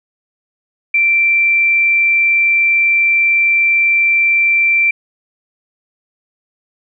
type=tone; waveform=sine; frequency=2349 Hz; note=D7; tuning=in tune; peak=-9 dBFS; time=0.94-4.91 s; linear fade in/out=5 ms; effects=none